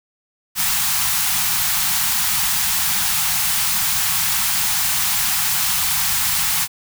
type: band-stop noise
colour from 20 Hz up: white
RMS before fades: -19 dBFS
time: 0.55-6.68 s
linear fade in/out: 50 ms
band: 210 to 730 Hz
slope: 96 dB/octave
effects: none